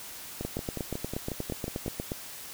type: two click trains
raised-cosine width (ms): 2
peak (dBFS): -18 / -20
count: 15 / 9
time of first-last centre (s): 0.45-2.119 / 0.41-1.862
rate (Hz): 8.39 / 5.51
effects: white hiss -43 dBFS RMS until 2.53 s